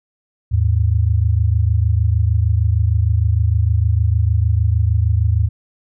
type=tone pair together; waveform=sine; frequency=79.76 / 106.3 Hz; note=D#2 / G#2; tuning=+43 / +41 cents; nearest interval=perfect fourth; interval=498 cents; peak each=-15 dBFS; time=0.51-5.49 s; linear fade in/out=20 ms; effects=none